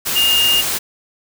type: tone in noise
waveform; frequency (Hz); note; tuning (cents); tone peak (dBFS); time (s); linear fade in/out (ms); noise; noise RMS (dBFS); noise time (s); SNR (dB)
sine; 2828; F7; +21; -12; 0.15-0.62; 20; white; -20; 0.05-0.79; +5
effects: none